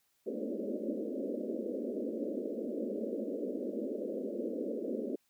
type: band-pass noise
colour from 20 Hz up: pink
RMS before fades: -37 dBFS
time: 0.26-5.16 s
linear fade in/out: 10 ms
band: 210 to 590 Hz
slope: 96 dB/octave
effects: white hiss -75 dBFS RMS until 5.29 s